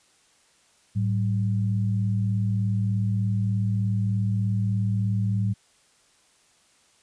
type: tone pair together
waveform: sine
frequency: 107.6 / 190.9 Hz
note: A2 / G3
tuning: -38 / -46 cents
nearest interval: minor seventh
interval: 992 cents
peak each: -22 / -28 dBFS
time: 0.95-5.54 s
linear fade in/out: 20 ms
effects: white hiss -61 dBFS RMS until 7.02 s + resampled to 22050 Hz